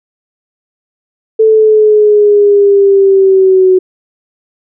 sine exponential sweep, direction down, 441.9 to 370 Hz, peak -3 dBFS, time 1.39-3.79 s, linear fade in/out 10 ms, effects none

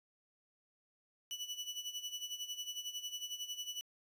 30% pulse tone with tremolo, 2960 Hz, F#7, in tune, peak -35 dBFS, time 1.31-3.81 s, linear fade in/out 0 ms, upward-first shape sine, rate 11 Hz, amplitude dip 75%, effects resampled to 32000 Hz + 12-bit

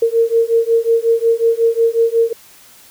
sine beating tone pair, 456.7 / 462.2 Hz, A#4 / A#4, -36 / -15 cents, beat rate 5.5 Hz, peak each -14 dBFS, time 0.02-2.33 s, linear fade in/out 5 ms, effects white hiss -44 dBFS RMS until 2.9 s

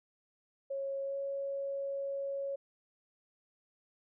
sine tone with pitch glide, 548 to 553.4 Hz, C#5 to C#5, -20 to -3 cents, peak -34 dBFS, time 0.7-2.56 s, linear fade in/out 10 ms, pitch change +17 cents, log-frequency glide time 1.03-1.16 s, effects none

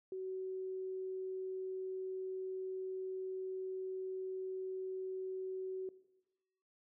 sine tone, 376.2 Hz, F#4, 29 cents sharp, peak -39 dBFS, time 0.12-5.89 s, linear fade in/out 2 ms, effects noise-tail reverb RT60 1.0 s tail -17 dB re dry

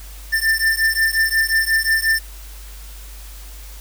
square beating tone pair, 1783 / 1788.6 Hz, A6 / A6, +22 / +28 cents, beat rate 5.6 Hz, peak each -19 dBFS, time 0.32-2.2 s, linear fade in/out 20 ms, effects added 50 Hz sine -34 dBFS peak until 3.8 s + white hiss -42 dBFS RMS until 3.8 s

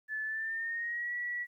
sine tone with pitch glide, 1737 to 1938.5 Hz, A6 to B6, -23 to -33 cents, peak -33 dBFS, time 0.08-1.47 s, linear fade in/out 50 ms, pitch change +190 cents, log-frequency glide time 0.24-1.14 s, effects 12-bit

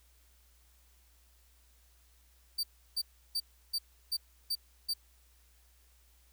40% pulse tone bursts, 4630 Hz, D8, 25 cents flat, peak -29 dBFS, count 7, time 2.58-4.938 s, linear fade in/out 10 ms, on 54 ms, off 330 ms, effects added 60 Hz sine -63 dBFS peak until 6.32 s + white hiss -68 dBFS RMS until 6.32 s

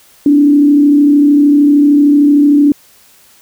sine tone with frequency modulation, 289.5 Hz, D4, 25 cents flat, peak -4 dBFS, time 0.26-2.72 s, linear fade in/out 2 ms, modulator 33.2 Hz, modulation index 0.41, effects white hiss -45 dBFS RMS until 3.41 s

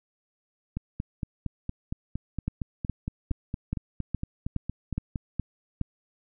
two click trains, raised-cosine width 5 ms, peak -15 / -18 dBFS, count 9 / 20, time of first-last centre 2.48-5.813 / 0.77-5.158 s, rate 2.4 / 4.33 Hz, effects none

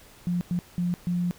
sine tone bursts at uneven times, 176.1 Hz, F3, 15 cents sharp, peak -23 dBFS, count 4, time 0.27-0.41 / 0.51-0.59 / 0.78-0.94 / 1.07-1.31 s, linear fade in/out 0 ms, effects pink hiss -52 dBFS RMS until 1.38 s

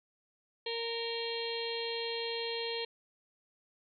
harmonic tone, 462.8 Hz, A#4, 13 cents flat, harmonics 1 / 2 / 4 / 5 / 6 / 7 / 8 / 9, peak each -37 / -45 / -47 / -46 / -45 / -42 / -48 / -41 dBFS, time 0.66-2.85 s, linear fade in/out 5 ms, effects none

